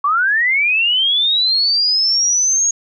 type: linear sweep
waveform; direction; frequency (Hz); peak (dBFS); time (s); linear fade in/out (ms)
sine; up; 1108.7 to 6645; -12; 0.04-2.71; 5
effects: none